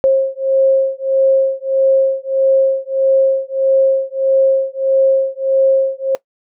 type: beating tone pair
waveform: sine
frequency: 535 / 536.6 Hz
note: C5 / C5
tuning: +38 / +44 cents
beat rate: 1.6 Hz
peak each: -13 dBFS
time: 0.04-6.15 s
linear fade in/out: 0 ms
effects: noise-tail reverb RT60 0.1 s tail -19 dB re dry